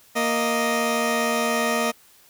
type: tone pair together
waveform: 15% pulse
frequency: 233.1 / 622.3 Hz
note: A#3 / D#5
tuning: 0 / 0 cents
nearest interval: octave + perfect fourth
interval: 1700 cents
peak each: -17 dBFS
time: 0.15-1.92 s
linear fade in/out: 20 ms
effects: white hiss -54 dBFS RMS until 2.29 s